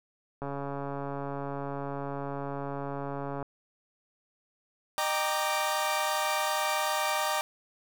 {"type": "click train", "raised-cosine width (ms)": 1, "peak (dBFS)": -22, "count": 422, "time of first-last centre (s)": [0.42, 3.427], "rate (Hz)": 140}
{"type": "chord", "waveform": "sawtooth", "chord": "Eb major seventh", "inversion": "none", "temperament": "equal with one note detuned", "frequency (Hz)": [612.3, 784, 932.3, 1174.7], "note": ["Eb5", "G5", "Bb5", "D6"], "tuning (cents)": [-28, 0, 0, 0], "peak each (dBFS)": -29, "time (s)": [4.98, 7.41], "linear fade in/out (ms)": 0}
{"effects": []}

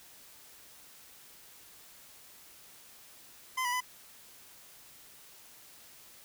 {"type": "tone with pitch steps", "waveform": "25% pulse", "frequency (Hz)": [1029, 979, 1002], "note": ["C6", "B5", "B5"], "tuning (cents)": [-29, -15, 25], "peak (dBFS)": -26, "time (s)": [3.57, 3.807], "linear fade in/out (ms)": 10, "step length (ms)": 79, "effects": ["white hiss -55 dBFS RMS until 6.24 s"]}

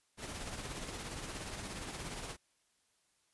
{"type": "noise with tremolo", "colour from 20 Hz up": "pink", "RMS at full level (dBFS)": -41, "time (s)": [0.17, 2.37], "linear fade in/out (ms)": 50, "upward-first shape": "triangle", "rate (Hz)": 17, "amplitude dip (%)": 50, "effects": ["white hiss -75 dBFS RMS until 3.33 s", "resampled to 24000 Hz"]}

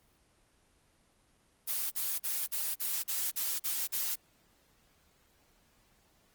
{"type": "noise bursts", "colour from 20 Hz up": "blue", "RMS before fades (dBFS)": -33, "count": 9, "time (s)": [1.67, 4.158], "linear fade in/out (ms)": 20, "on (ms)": 240, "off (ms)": 41, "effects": ["pink hiss -68 dBFS RMS until 6.34 s", "Opus 24 kbps"]}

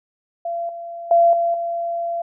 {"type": "tone with level steps", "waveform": "sine", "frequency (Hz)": 682, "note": "F5", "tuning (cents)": -41, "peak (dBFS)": [-22, -29, -10, -16, -21], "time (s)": [0.45, 2.22], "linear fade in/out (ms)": 5, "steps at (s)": [0.69, 1.11, 1.33, 1.54], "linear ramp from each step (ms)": 2, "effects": []}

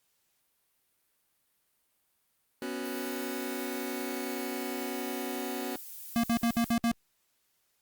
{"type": "chord", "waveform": "sawtooth", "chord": "B suspended second", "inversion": "none", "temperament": "just", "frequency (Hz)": [246.9, 277.8, 370.4], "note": ["B3", "C#4", "F#4"], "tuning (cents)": [0, 4, 2], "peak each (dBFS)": -34, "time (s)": [2.62, 5.76], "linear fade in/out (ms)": 2}
{"type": "noise", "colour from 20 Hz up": "violet", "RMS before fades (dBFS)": -44, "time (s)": [2.85, 6.73], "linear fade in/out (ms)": 0}
{"type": "tone bursts", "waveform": "square", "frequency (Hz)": 233.1, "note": "A#3", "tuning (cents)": 0, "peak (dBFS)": -25, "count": 6, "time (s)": [6.16, 6.915], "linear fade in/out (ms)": 0, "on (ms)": 75, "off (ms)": 61}
{"effects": ["white hiss -74 dBFS RMS until 7.81 s", "Opus 48 kbps"]}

